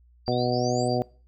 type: tone with tremolo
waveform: sine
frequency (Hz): 4709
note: D8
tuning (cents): +4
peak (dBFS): -34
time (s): 0.26-0.99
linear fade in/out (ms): 10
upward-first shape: sine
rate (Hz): 7.9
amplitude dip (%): 75
type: harmonic tone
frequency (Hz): 123.3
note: B2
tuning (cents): -2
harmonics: 1 / 2 / 3 / 4 / 5 / 6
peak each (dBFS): -29 / -29 / -29 / -29 / -29 / -29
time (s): 0.28-1.02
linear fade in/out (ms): 0
type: exponential sweep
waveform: sine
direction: up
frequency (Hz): 3520 to 8260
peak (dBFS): -39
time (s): 0.32-0.88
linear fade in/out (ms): 5
effects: noise-tail reverb RT60 0.4 s tail -23 dB re dry + added 60 Hz sine -54 dBFS peak until 1.27 s